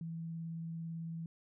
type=tone with vibrato; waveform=sine; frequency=164.81 Hz; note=E3; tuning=in tune; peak=-39 dBFS; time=0.01-1.26 s; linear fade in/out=2 ms; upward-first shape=sine; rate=18 Hz; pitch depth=10 cents each way; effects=none